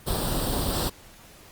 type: noise with comb filter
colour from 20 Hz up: pink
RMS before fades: -26 dBFS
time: 0.06-0.9 s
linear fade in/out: 20 ms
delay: 0.23 ms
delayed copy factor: +0.7
effects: pink hiss -50 dBFS RMS until 1.51 s + Opus 32 kbps